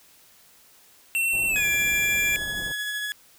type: tone with pitch glide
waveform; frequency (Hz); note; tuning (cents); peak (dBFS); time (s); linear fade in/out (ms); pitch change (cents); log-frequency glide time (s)
square; 2707 to 2370; E7 to D7; +45 to +15; -22; 1.15-2.36; 0; -230; 1.48-1.65
type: low-pass noise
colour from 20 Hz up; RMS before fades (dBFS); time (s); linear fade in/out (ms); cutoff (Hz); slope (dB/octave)
pink; -40; 1.33-2.72; 0; 880; 24
type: tone with tremolo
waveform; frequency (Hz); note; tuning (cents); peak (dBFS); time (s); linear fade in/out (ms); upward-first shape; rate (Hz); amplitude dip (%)
30% pulse; 1687; G#6; +27; -24; 1.56-3.12; 0; sine; 13; 25
effects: white hiss -55 dBFS RMS until 3.38 s